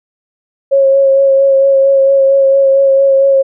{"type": "tone with vibrato", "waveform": "sine", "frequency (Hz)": 545, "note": "C#5", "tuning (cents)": -29, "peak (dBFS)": -5, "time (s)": [0.71, 3.43], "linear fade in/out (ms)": 20, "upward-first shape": "sine", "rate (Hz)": 4.4, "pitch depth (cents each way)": 18, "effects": []}